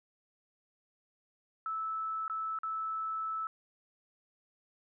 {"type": "tone with dropouts", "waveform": "sine", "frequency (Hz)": 1310, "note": "E6", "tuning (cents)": -11, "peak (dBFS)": -33, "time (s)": [1.66, 3.47], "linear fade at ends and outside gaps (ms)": 1, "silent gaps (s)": [[2.28, 2.298], [2.588, 2.633]], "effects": []}